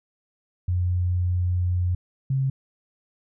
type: tone pair in turn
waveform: sine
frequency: 89.5 / 134.1 Hz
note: F2 / C3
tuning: +43 / +43 cents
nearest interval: perfect fifth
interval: 700 cents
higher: second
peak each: -20 dBFS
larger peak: neither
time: 0.68-1.95 / 2.3-2.5 s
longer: first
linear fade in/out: 5 ms
effects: none